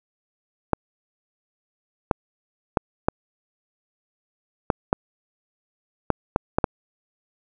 clicks, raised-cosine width 1 ms, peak -3 dBFS, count 10, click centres 0.733 / 2.112 / 2.772 / 3.085 / 4.702 / 4.929 / 6.103 / 6.361 / 6.585 / 6.642 s, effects none

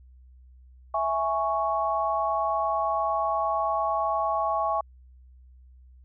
sine chord, C# minor, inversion first, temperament equal, 659.3 / 830.6 / 1108.7 Hz, E5 / G#5 / C#6, 0 / 0 / 0 cents, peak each -28 / -28 / -27 dBFS, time 0.94-4.81 s, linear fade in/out 5 ms, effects added 63 Hz sine -49 dBFS peak until 6.04 s

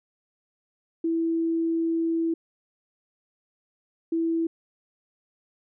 sine tone pair in turn, 329.6 / 329.6 Hz, E4 / E4, 0 / 0 cents, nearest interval unison, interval 0 cents, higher neither, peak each -22 dBFS, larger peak neither, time 1.04-2.34 / 4.12-4.47 s, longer first, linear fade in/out 5 ms, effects none

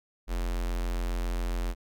square tone with notch filter, 43.65 Hz, F1, in tune, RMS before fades -30 dBFS, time 0.27-1.75 s, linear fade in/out 50 ms, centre 130 Hz, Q 1.3, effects none

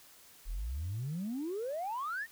sine exponential sweep, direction up, 36.2 to 1900 Hz, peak -33 dBFS, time 0.45-2.27 s, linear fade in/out 50 ms, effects tanh soft clip ceiling -31 dBFS + white hiss -58 dBFS RMS until 2.31 s

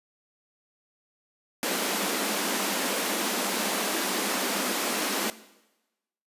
pink high-pass noise, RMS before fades -28 dBFS, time 1.63-5.3 s, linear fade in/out 0 ms, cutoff 190 Hz, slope 96 dB/octave, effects noise-tail reverb RT60 1.0 s tail -17 dB re dry + resampled to 32000 Hz

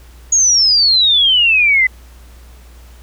sine exponential sweep, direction down, 6740 to 2001 Hz, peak -8 dBFS, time 0.32-1.87 s, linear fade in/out 5 ms, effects added 60 Hz sine -37 dBFS peak until 3.02 s + pink hiss -47 dBFS RMS until 3.02 s

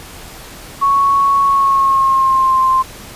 sine tone with pitch glide, 1108.7 to 1048.3 Hz, C#6 to C6, 0 to +3 cents, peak -9 dBFS, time 0.81-2.83 s, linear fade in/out 20 ms, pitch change -97 cents, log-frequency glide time 1.44-2.6 s, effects pink hiss -34 dBFS RMS until 3.15 s + resampled to 32000 Hz

